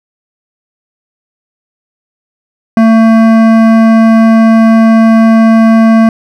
sine tone with hard clipping, 224.5 Hz, A3, 35 cents sharp, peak -4 dBFS, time 2.77-6.09 s, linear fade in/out 2 ms, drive 14 dB, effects none

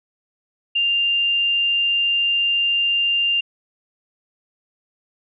sine tone, 2794 Hz, F7, in tune, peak -16 dBFS, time 0.75-3.41 s, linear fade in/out 10 ms, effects none

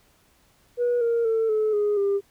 sine tone with pitch steps, 484.4 / 466 / 448.3 / 431.3 / 414.9 / 399.2 Hz, B4 / A#4 / A4 / A4 / G#4 / G4, -34 / -1 / +32 / -35 / -2 / +32 cents, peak -18 dBFS, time 0.77-2.21 s, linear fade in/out 50 ms, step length 240 ms, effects tanh soft clip ceiling -17 dBFS + pink hiss -61 dBFS RMS until 2.3 s

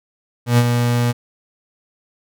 35% pulse tone with ADSR envelope, 120.4 Hz, B2, 44 cents flat, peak -7 dBFS, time 0.46-1.13 s, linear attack 120 ms, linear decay 48 ms, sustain -6 dB, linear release 25 ms, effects none

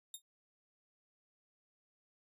10% pulse tone with exponential decay, 3682 Hz, A#7, 22 cents flat, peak -33 dBFS, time 0.14-0.22 s, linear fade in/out 2 ms, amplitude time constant 16 ms, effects resampled to 32000 Hz

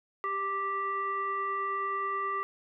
sine tone with frequency modulation, 1174.7 Hz, D6, in tune, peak -29 dBFS, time 0.24-2.43 s, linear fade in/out 0 ms, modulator 780 Hz, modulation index 0.67, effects none

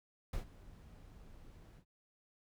brown noise with ADSR envelope, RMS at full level -36 dBFS, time 0.33-1.85 s, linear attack 4 ms, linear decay 110 ms, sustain -20 dB, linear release 83 ms, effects none

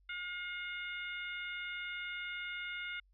harmonic tone, 715 Hz, F5, 41 cents sharp, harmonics 2 / 3 / 4 / 5, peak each -43 / -42 / -48 / -50 dBFS, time 0.09-3 s, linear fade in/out 5 ms, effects added 47 Hz sine -65 dBFS peak until 3.13 s

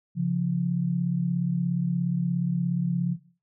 sine tone pair together, 138.21 / 175.2 Hz, C#3 / F3, -5 / +6 cents, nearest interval major third, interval 411 cents, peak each -27 / -24 dBFS, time 0.15-3.17 s, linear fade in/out 50 ms, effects noise-tail reverb RT60 0.4 s tail -17 dB re dry

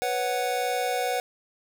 square chord, B suspended second, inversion none, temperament just, 493.9 / 555.6 / 740.8 Hz, B4 / C#5 / F#5, 0 / +4 / +2 cents, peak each -30 / -34 / -28 dBFS, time 0.02-1.2 s, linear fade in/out 0 ms, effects none

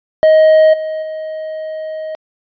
triangle tone with level steps, 628 Hz, D#5, 16 cents sharp, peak -3 / -16 / -19 dBFS, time 0.23-2.15 s, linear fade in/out 0 ms, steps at 0.73 / 1.02 s, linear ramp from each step 10 ms, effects resampled to 11025 Hz

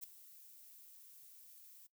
violet noise with ADSR envelope, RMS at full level -44 dBFS, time 0.01-1.87 s, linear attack 26 ms, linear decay 8 ms, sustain -15 dB, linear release 8 ms, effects noise-tail reverb RT60 0.1 s tail -17 dB re dry

